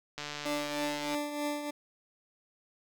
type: click train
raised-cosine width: 0.2 ms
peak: -21 dBFS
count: 143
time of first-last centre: 0.18-1.146 s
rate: 147 Hz
type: tone with tremolo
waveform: 20% pulse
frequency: 293.7 Hz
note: D4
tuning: in tune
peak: -25 dBFS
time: 0.45-1.71 s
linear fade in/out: 10 ms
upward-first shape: triangle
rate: 3.2 Hz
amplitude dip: 60%
effects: none